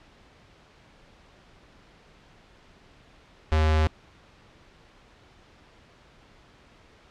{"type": "tone with notch filter", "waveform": "square", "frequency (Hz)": 78.2, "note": "D#2", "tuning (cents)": 9, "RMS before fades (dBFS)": -21, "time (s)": [3.52, 3.87], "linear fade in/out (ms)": 0, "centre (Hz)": 170, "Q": 0.6, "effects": ["pink hiss -55 dBFS RMS until 7.1 s", "low-pass 4000 Hz 12 dB/octave"]}